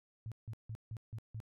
sine tone bursts, 110.8 Hz, A2, 13 cents sharp, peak -40 dBFS, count 6, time 0.26-1.402 s, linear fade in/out 0 ms, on 57 ms, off 160 ms, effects none

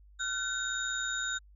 sine tone cluster, 1401 / 1522 / 3727 / 7070 Hz, F6 / F#6 / A#7 / A8, +5 / +48 / -1 / +7 cents, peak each -39 / -34 / -37 / -39 dBFS, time 0.19-1.39 s, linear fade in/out 20 ms, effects added 50 Hz sine -54 dBFS peak until 1.55 s

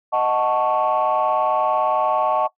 sine chord, D# half-diminished seventh, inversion none, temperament equal, 622.3 / 740 / 880 / 1108.7 Hz, D#5 / F#5 / A5 / C#6, 0 / 0 / 0 / 0 cents, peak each -21 dBFS, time 0.12-2.48 s, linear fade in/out 20 ms, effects noise-tail reverb RT60 0.1 s tail -18 dB re dry + tanh soft clip ceiling -10 dBFS

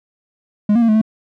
triangle tone with pitch steps, 208.1 / 236.8 / 229.4 / 215.1 / 219.1 Hz, G#3 / A#3 / A#3 / A3 / A3, +4 / +27 / -28 / -39 / -7 cents, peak -8 dBFS, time 0.69-1.015 s, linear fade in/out 5 ms, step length 65 ms, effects none

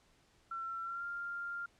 sine tone with pitch glide, 1351 to 1395.4 Hz, E6 to F6, +42 to -2 cents, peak -38 dBFS, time 0.51-1.66 s, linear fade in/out 5 ms, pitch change +56 cents, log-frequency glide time 0.83-1.05 s, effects pink hiss -69 dBFS RMS until 1.79 s + low-pass 8000 Hz 12 dB/octave

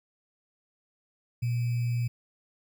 sine tone with sample-and-hold, 120 Hz, B2, 49 cents flat, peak -25 dBFS, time 1.42-2.08 s, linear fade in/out 10 ms, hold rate 2450 Hz, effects none

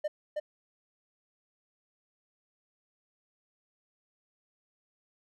triangle tone with echo, 603 Hz, D5, 46 cents sharp, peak -26 dBFS, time 0.04-0.08 s, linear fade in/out 10 ms, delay 320 ms, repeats 1, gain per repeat -2 dB, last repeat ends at 0.4 s, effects none

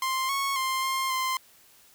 sawtooth tone with pitch steps, 1049 / 1102 / 1050 / 1059 / 1042 Hz, C6 / C#6 / C6 / C6 / C6, +4 / -11 / +6 / +21 / -7 cents, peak -22 dBFS, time 0.02-1.37 s, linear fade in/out 2 ms, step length 270 ms, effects white hiss -57 dBFS RMS until 1.94 s

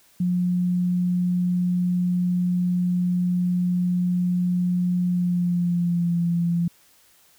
sine tone with pitch glide, 178.7 to 171.22 Hz, F3 to F3, +40 to -34 cents, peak -19 dBFS, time 0.2-6.68 s, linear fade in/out 5 ms, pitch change -74 cents, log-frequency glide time 5.05-6.2 s, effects white hiss -57 dBFS RMS until 7.38 s

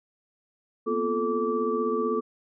sine tone cluster, 237 / 252.8 / 349.6 / 436.3 / 1160 Hz, A#3 / B3 / F4 / A4 / D6, +29 / +41 / +2 / -15 / -22 cents, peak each -32 / -34 / -32 / -26 / -31 dBFS, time 0.86-2.21 s, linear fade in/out 20 ms, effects none

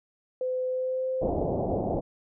sine tone with pitch glide, 510 to 518.9 Hz, C5 to C5, -44 to -14 cents, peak -26 dBFS, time 0.41-1.28 s, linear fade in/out 2 ms, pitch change +30 cents, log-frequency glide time 0.67-1.08 s
white low-pass noise, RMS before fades -28 dBFS, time 1.21-2.01 s, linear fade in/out 20 ms, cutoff 730 Hz, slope 48 dB/octave
effects none

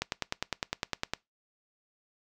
click train, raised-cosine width 0.2 ms, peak -12 dBFS, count 12, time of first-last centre 0.02-1.136 s, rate 9.86 Hz, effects noise-tail reverb RT60 0.2 s tail -23 dB re dry

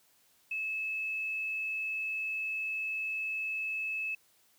sine tone with quantisation, 2600 Hz, E7, 24 cents flat, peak -32 dBFS, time 0.51-4.15 s, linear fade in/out 5 ms, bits 10, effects white hiss -67 dBFS RMS until 4.58 s + high-pass 60 Hz 12 dB/octave

